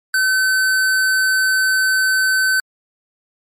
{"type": "tone", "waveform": "square", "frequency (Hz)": 1528, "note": "G6", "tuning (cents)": -45, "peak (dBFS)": -14, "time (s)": [0.14, 2.6], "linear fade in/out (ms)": 2, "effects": ["MP3 64 kbps"]}